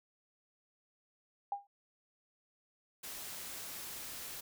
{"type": "tone with exponential decay", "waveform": "sine", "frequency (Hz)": 805, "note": "G5", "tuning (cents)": 46, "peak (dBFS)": -30, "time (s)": [1.52, 1.67], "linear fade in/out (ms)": 2, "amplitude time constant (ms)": 31}
{"type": "noise", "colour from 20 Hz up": "white", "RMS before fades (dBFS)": -45, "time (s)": [3.03, 4.41], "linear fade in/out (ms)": 10}
{"effects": []}